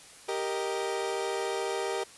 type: chord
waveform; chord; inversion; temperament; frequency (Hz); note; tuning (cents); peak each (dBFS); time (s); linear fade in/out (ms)
30% pulse; Eb major; first; equal; 392 / 466.2 / 622.3; G4 / Bb4 / Eb5; 0 / 0 / 0; -30 / -31 / -35; 0.28-2.04; 10
effects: white hiss -51 dBFS RMS until 2.17 s + resampled to 24000 Hz